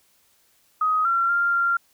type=tone with pitch steps; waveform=sine; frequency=1257 / 1366 / 1393 / 1385 Hz; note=D#6 / F6 / F6 / F6; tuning=+17 / -39 / -5 / -15 cents; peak=-18 dBFS; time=0.81-1.77 s; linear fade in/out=5 ms; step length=240 ms; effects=white hiss -62 dBFS RMS until 1.93 s